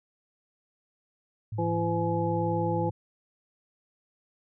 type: tone with vibrato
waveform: sine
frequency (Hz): 107.9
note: A2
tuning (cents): -33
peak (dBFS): -31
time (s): 1.52-2.91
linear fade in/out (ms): 5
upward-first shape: sine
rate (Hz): 15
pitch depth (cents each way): 13
type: harmonic tone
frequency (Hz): 169.2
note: E3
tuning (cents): +45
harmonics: 1 / 2 / 3 / 5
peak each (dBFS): -31 / -31 / -31 / -31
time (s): 1.58-2.9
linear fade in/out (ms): 10
effects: none